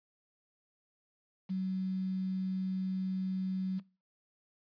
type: tone with quantisation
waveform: sine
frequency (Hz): 187.9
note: F#3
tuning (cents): +27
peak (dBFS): -31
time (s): 1.49-3.8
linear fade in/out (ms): 20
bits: 9
effects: noise-tail reverb RT60 0.3 s tail -20 dB re dry + resampled to 11025 Hz